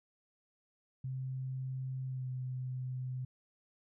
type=tone with pitch glide; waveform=sine; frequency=130.81 to 128.04 Hz; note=C3 to C3; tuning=0 to -37 cents; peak=-36 dBFS; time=1.04-3.25 s; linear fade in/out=5 ms; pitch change=-37 cents; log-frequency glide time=2.06-2.3 s; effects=none